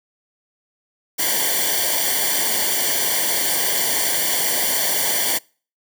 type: noise with comb filter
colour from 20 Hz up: white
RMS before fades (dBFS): -20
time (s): 1.18-5.39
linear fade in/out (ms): 20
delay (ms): 0.77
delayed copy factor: -1
effects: noise-tail reverb RT60 0.4 s tail -26 dB re dry